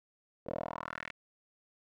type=tone with band-pass filter sweep; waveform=10% pulse; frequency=40.55 Hz; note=E1; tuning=28 cents flat; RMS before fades=-41 dBFS; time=0.46-1.12 s; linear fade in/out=10 ms; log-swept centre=460 to 2300 Hz; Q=3.1; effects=none